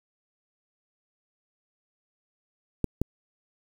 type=clicks; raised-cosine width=3 ms; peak=-11 dBFS; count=2; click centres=2.843 / 3.016 s; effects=7-bit